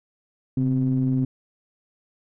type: ring-modulated tone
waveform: triangle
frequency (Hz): 62.4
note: B1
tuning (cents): +19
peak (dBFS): -14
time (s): 0.57-1.25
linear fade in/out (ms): 5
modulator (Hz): 197
effects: none